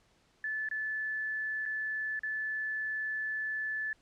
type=tone with dropouts; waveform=sine; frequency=1739 Hz; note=A6; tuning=21 cents flat; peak=-32 dBFS; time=0.44-3.93 s; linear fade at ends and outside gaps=2 ms; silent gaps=0.688-0.712 / 1.655-1.66 / 2.193-2.233 s; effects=pink hiss -68 dBFS RMS until 4.01 s + low-pass 7000 Hz 12 dB/octave